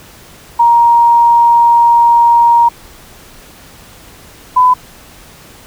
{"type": "tone pair in turn", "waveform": "sine", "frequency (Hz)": [940, 1003.3], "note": ["A#5", "B5"], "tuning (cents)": [14, 27], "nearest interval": "minor second", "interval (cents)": 113, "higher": "second", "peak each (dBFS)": -4, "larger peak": "neither", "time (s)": [[0.59, 2.69], [4.56, 4.74]], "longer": "first", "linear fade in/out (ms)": 10, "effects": ["pink hiss -38 dBFS RMS until 5.66 s"]}